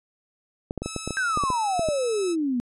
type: clicks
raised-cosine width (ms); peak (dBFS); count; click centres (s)
2; -15; 12; 0.709 / 0.777 / 0.82 / 0.86 / 0.963 / 1.076 / 1.107 / 1.374 / 1.437 / 1.503 / 1.794 / 1.887
type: tone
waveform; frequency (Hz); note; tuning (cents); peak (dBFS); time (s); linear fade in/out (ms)
5% pulse; 1300; E6; -24; -21; 0.82-2.36; 50
type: exponential sweep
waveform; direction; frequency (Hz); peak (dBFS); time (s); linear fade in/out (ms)
sine; down; 1602 to 234.1; -22; 1.17-2.6; 0
effects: resampled to 24000 Hz